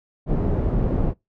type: low-pass noise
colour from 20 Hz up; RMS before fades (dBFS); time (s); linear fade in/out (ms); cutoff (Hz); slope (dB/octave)
pink; -21; 0.26-1.14; 50; 430; 12
effects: noise-tail reverb RT60 0.2 s tail -25 dB re dry